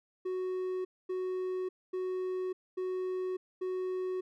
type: tone bursts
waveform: triangle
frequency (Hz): 370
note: F#4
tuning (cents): 0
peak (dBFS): -30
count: 5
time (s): 0.25-4.21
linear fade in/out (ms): 10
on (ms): 600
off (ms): 240
effects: none